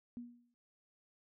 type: tone with exponential decay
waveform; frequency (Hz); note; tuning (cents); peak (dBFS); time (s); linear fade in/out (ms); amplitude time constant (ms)
sine; 240.3; B3; -47; -40; 0.17-0.54; 0; 80
effects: noise-tail reverb RT60 0.2 s tail -19 dB re dry